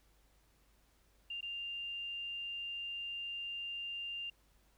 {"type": "tone with dropouts", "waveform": "sine", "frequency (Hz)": 2794, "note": "F7", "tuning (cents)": 0, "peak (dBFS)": -39, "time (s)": [1.3, 4.3], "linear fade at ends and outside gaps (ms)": 5, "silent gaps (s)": [1.409, 1.427], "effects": ["added 50 Hz sine -69 dBFS peak until 4.77 s", "pink hiss -72 dBFS RMS until 4.77 s"]}